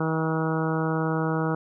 harmonic tone, 159.9 Hz, D#3, 48 cents sharp, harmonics 1 / 2 / 3 / 4 / 5 / 6 / 7 / 8 / 9, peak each -26 / -29 / -30 / -36 / -35 / -36 / -38 / -35 / -36 dBFS, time 0-1.55 s, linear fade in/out 5 ms, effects none

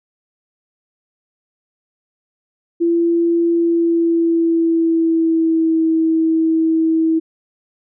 sine tone with pitch glide, 338.4 to 323.1 Hz, E4 to E4, +45 to -35 cents, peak -12 dBFS, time 2.8-7.2 s, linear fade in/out 20 ms, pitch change -80 cents, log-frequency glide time 3.51-5.83 s, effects none

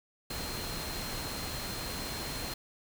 sine tone in noise, 4184 Hz, C8, 1 cent flat, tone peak -43 dBFS, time 0.3-2.54 s, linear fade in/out 5 ms, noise pink, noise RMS -38 dBFS, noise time 0.3-2.54 s, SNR -8 dB, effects none

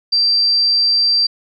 sine tone, 4699 Hz, D8, in tune, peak -11 dBFS, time 0.12-1.27 s, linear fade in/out 10 ms, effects none

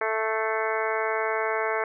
harmonic tone with a mistuned harmonic, 220 Hz, A3, in tune, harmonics 2 / 3 / 4 / 5 / 6 / 7 / 8 / 9 / 10, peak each -29 / -31 / -32 / -33 / -34 / -34 / -35 / -36 / -36 dBFS, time 0.01-1.84 s, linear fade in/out 2 ms, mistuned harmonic 9, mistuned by +44 cents, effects none

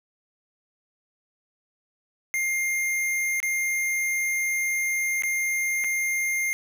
square tone with dropouts, 2114 Hz, C7, 17 cents sharp, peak -24 dBFS, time 2.34-6.53 s, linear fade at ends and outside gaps 0 ms, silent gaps 3.402-3.429 / 5.222-5.235 / 5.84-5.844 s, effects none

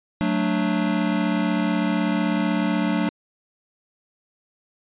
square chord, D major, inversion first, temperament equal with one note detuned, 185 / 221 / 293.7 Hz, F#3 / A3 / D4, 0 / +8 / 0 cents, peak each -25 dBFS, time 0.21-3.09 s, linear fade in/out 0 ms, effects resampled to 8000 Hz

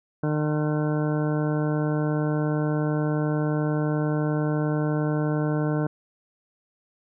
harmonic tone, 151.4 Hz, D#3, 47 cents flat, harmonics 1 / 2 / 3 / 4 / 5 / 6 / 7 / 9 / 10, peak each -24 / -27 / -31 / -33 / -39 / -41 / -41 / -41 / -40 dBFS, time 0.23-5.87 s, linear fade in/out 5 ms, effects none

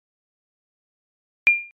sine tone with exponential decay, 2398 Hz, D7, 36 cents sharp, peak -7 dBFS, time 1.47-1.71 s, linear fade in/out 0 ms, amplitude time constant 52 ms, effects MP3 64 kbps

